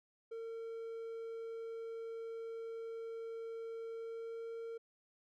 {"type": "tone with pitch glide", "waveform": "triangle", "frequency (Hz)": [455.2, 458.1], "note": ["A#4", "A#4"], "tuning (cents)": [-41, -30], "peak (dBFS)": -40, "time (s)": [0.31, 4.78], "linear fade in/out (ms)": 10, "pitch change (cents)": 11, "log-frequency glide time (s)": [3.94, 4.48], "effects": []}